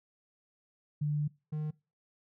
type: tone pair in turn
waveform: sine / triangle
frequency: 148.3 / 152.82 Hz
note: D3 / D#3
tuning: +17 / -31 cents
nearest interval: minor second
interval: 52 cents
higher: second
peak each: -28 / -30 dBFS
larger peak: first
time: 1.01-1.28 / 1.52-1.71 s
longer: first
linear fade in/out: 10 ms
effects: noise-tail reverb RT60 0.3 s tail -23 dB re dry